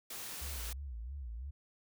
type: noise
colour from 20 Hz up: white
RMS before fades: -44 dBFS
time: 0.1-0.73 s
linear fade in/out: 5 ms
type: tone with vibrato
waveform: sine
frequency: 63.1 Hz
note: B1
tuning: 38 cents sharp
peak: -40 dBFS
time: 0.41-1.51 s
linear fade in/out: 10 ms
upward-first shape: sine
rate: 3 Hz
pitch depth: 220 cents each way
effects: none